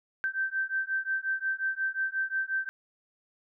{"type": "beating tone pair", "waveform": "sine", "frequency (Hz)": [1554, 1559.6], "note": ["G6", "G6"], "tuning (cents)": [-16, -9], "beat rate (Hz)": 5.6, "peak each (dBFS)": -31, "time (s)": [0.24, 2.69], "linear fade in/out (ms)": 0, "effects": []}